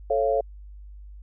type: chord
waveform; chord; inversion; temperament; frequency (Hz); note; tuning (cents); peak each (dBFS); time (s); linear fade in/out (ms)
sine; A augmented; none; just; 440 / 550 / 687.5; A4 / C#5 / E#5; 0 / -14 / -27; -25 / -23 / -25; 0.1-0.41; 5
effects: added 50 Hz sine -40 dBFS peak until 1.22 s